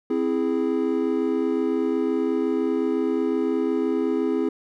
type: chord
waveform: triangle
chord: C augmented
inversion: none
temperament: equal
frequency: 261.6 / 329.6 / 415.3 Hz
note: C4 / E4 / G#4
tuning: 0 / 0 / 0 cents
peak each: -23 dBFS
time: 0.1-4.49 s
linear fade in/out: 5 ms
effects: none